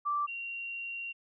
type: tone pair in turn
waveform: sine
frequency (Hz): 1170 / 2756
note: D6 / F7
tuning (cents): -7 / -24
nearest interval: octave + minor third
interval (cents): 1483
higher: second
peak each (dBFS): -28 / -36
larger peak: first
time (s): 0.05-0.27 / 0.27-1.13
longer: second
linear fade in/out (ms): 20
effects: none